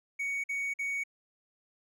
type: tone bursts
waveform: triangle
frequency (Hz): 2236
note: C#7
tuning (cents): +14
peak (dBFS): -29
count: 3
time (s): 0.19-1.038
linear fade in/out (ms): 10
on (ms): 250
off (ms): 49
effects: none